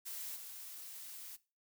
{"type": "noise with level steps", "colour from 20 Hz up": "blue", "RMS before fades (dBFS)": [-44, -49], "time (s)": [0.05, 1.37], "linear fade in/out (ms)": 20, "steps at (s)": 0.35, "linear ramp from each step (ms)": 20, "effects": ["noise-tail reverb RT60 0.3 s tail -18 dB re dry"]}